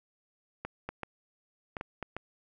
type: clicks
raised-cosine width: 0.5 ms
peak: -21 dBFS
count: 7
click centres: 0.65 / 0.89 / 1.033 / 1.768 / 1.811 / 2.027 / 2.166 s
effects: none